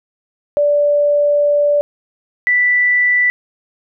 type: tone pair in turn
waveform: sine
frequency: 583 / 1974 Hz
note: D5 / B6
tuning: -13 / -1 cents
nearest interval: octave + major sixth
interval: 2112 cents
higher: second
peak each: -10 dBFS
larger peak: neither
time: 0.57-1.81 / 2.47-3.3 s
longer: first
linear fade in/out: 0 ms
effects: none